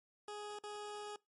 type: tone with dropouts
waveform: 20% pulse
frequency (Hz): 416.6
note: G#4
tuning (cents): +5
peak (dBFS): -39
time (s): 0.28-1.16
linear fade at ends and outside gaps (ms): 2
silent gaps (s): 0.588-0.637
effects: noise-tail reverb RT60 0.2 s tail -22 dB re dry + MP3 48 kbps